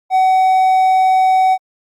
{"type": "tone", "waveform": "triangle", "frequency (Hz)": 753, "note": "F#5", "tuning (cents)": 30, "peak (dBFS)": -7, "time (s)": [0.1, 1.58], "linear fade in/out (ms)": 50, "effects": ["Opus 48 kbps"]}